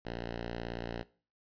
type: tone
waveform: 5% pulse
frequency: 58.27 Hz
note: A#1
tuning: in tune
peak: -26 dBFS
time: 0.05-1.03 s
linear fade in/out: 5 ms
effects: noise-tail reverb RT60 0.4 s tail -20 dB re dry + resampled to 11025 Hz